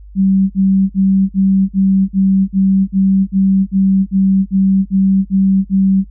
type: tone bursts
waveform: sine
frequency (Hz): 192.7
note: G3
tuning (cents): -29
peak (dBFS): -8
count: 15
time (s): 0.15-6.044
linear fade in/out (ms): 50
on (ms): 350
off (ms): 46
effects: noise-tail reverb RT60 0.1 s tail -26 dB re dry + added 50 Hz sine -33 dBFS peak until 6.1 s